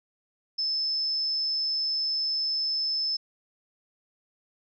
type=tone; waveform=sine; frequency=5250 Hz; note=E8; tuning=8 cents flat; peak=-25 dBFS; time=0.58-3.17 s; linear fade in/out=10 ms; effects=none